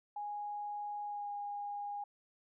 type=tone with pitch glide; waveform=sine; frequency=827 to 817.5 Hz; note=G#5 to G#5; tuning=-8 to -28 cents; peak=-38 dBFS; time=0.16-2.04 s; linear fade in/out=5 ms; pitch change=-20 cents; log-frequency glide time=1.04-1.31 s; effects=none